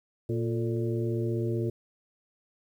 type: harmonic tone with a mistuned harmonic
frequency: 116.54 Hz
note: A#2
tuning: in tune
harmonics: 1 / 2 / 3 / 4 / 5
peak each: -29 / -36 / -31 / -36 / -43 dBFS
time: 0.29-1.7 s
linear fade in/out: 5 ms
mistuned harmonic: 4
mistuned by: -80 cents
effects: 10-bit